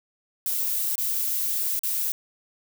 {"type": "noise with dropouts", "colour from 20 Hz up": "violet", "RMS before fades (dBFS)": -26, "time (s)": [0.46, 2.12], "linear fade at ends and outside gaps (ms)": 1, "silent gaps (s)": [[0.956, 0.98], [1.792, 1.834]], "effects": []}